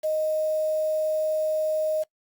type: tone with quantisation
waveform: sine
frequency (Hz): 622.3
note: D#5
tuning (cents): 0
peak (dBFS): -22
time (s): 0.03-2.04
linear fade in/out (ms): 20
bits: 7
effects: noise-tail reverb RT60 0.1 s tail -22 dB re dry + Opus 48 kbps